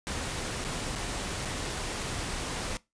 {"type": "noise with dropouts", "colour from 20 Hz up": "pink", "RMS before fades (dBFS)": -34, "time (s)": [0.07, 2.77], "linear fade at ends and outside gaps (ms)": 0, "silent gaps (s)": [[0.642, 0.648], [0.953, 0.959], [1.45, 1.454]], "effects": ["noise-tail reverb RT60 0.2 s tail -20 dB re dry", "resampled to 22050 Hz"]}